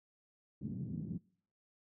pink band-pass noise, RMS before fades -41 dBFS, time 0.61-1.18 s, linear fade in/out 10 ms, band 130 to 220 Hz, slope 24 dB/octave, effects noise-tail reverb RT60 0.6 s tail -25 dB re dry

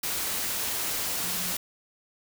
sine tone in noise, 179.7 Hz, F3, 50 cents sharp, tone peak -41 dBFS, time 1.23-1.53 s, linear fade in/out 5 ms, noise white, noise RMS -30 dBFS, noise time 0.03-1.57 s, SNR -14 dB, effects none

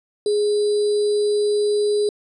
sine tone with sample-and-hold, 415.3 Hz, G#4, in tune, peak -16 dBFS, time 0.26-2.09 s, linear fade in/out 2 ms, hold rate 4410 Hz, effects resampled to 24000 Hz

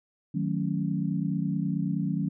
sine chord, D# half-diminished seventh, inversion none, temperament equal, 155.56 / 185 / 220 / 277.2 Hz, D#3 / F#3 / A3 / C#4, 0 / 0 / 0 / 0 cents, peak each -30 / -29 / -34 / -33 dBFS, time 0.34-2.29 s, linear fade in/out 10 ms, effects none

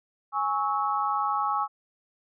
sine chord, C# minor, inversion second, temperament equal with one note detuned, 830.6 / 1108.7 / 1298.1 Hz, G#5 / C#6 / E6, 0 / 0 / -27 cents, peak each -28 / -28 / -29 dBFS, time 0.32-1.68 s, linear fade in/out 50 ms, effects none

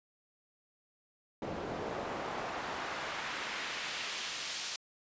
pink noise with band-pass filter sweep, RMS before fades -39 dBFS, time 1.42-4.76 s, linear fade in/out 2 ms, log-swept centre 410 to 5000 Hz, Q 0.85, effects resampled to 16000 Hz

